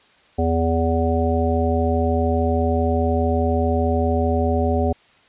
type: harmonic tone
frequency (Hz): 82.41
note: E2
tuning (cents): 0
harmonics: 1 / 3 / 5 / 7 / 9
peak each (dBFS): -20 / -23 / -24 / -25 / -25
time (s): 0.38-4.93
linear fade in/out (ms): 10
effects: white hiss -54 dBFS RMS until 5.28 s + resampled to 8000 Hz